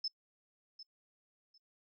sine tone with echo, 5240 Hz, E8, 11 cents flat, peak -33 dBFS, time 0.04-0.08 s, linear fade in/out 5 ms, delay 750 ms, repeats 2, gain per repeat -14 dB, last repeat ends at 1.58 s, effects noise-tail reverb RT60 0.1 s tail -24 dB re dry

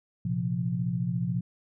sine chord, Bb suspended second, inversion none, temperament equal, 116.54 / 130.81 / 174.61 Hz, Bb2 / C3 / F3, 0 / 0 / 0 cents, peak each -32 / -31 / -29 dBFS, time 0.25-1.41 s, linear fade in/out 5 ms, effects none

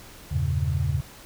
sine chord, E diminished seventh, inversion none, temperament equal, 82.41 / 98 / 116.54 / 138.59 Hz, E2 / G2 / Bb2 / Db3, 0 / 0 / 0 / 0 cents, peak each -26 / -29 / -31 / -26 dBFS, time 0.31-1.01 s, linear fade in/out 10 ms, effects pink hiss -46 dBFS RMS until 1.25 s

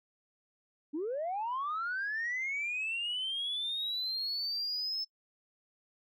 sine linear sweep, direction up, 277.2 to 5274 Hz, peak -31 dBFS, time 0.93-5.05 s, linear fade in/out 20 ms, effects noise-tail reverb RT60 0.1 s tail -25 dB re dry + tanh soft clip ceiling -29 dBFS

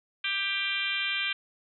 harmonic tone, 394.6 Hz, G4, 11 cents sharp, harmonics 3 / 4 / 5 / 6 / 7 / 8 / 9 / 10, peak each -43 / -35 / -40 / -31 / -37 / -33 / -38 / -41 dBFS, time 0.24-1.33 s, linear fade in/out 5 ms, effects none

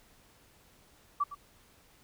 sine tone with echo, 1156 Hz, D6, 28 cents flat, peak -25 dBFS, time 1.2-1.24 s, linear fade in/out 10 ms, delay 110 ms, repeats 1, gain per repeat -14 dB, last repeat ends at 1.35 s, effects pink hiss -62 dBFS RMS until 2.03 s

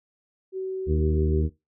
sine tone with pitch glide, 378.3 to 382.3 Hz, F#4 to G4, +38 to -43 cents, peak -27 dBFS, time 0.52-1.45 s, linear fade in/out 50 ms, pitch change +19 cents, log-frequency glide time 0.91-0.96 s
harmonic tone, 77.78 Hz, D#2, in tune, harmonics 1 / 2 / 3 / 4 / 5 / 6, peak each -22 / -28 / -32 / -34 / -36 / -38 dBFS, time 0.86-1.5 s, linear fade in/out 50 ms
effects noise-tail reverb RT60 0.2 s tail -18 dB re dry

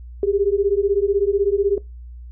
sine beating tone pair, 392 / 408 Hz, G4 / G#4, 0 / -31 cents, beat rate 16 Hz, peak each -19 dBFS, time 0.23-1.78 s, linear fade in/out 2 ms, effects noise-tail reverb RT60 0.2 s tail -22 dB re dry + added 60 Hz sine -34 dBFS peak until 2.31 s

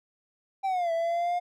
triangle linear two-way sweep, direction down then up, 789 to 659.3 to 712 Hz, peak -23 dBFS, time 0.63-1.4 s, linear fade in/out 20 ms, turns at 0.92 s, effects none

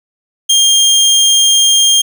25% pulse tone, 3208 Hz, G7, 39 cents sharp, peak -3 dBFS, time 0.49-2.02 s, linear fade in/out 10 ms, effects none

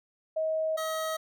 sine / 25% pulse tone pair in turn, 634 / 636.4 Hz, D#5 / D#5, +32 / +39 cents, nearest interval unison, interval 7 cents, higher second, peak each -26 dBFS, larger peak neither, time 0.36-0.77 / 0.77-1.17 s, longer first, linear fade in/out 10 ms, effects none

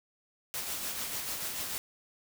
white noise with tremolo, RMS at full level -35 dBFS, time 0.54-1.78 s, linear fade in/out 0 ms, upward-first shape sine, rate 6.8 Hz, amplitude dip 35%, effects none

